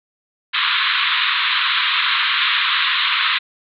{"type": "band-pass noise", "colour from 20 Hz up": "white", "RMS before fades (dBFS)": -18, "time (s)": [0.53, 3.39], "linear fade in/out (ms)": 20, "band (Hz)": [1000, 4000], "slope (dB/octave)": 96, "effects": []}